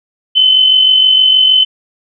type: tone with amplitude modulation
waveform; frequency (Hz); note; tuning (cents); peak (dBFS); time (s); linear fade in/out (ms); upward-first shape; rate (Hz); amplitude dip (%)
sine; 3045; F#7; +49; -3; 0.35-1.65; 20; sine; 46.4; 45
effects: none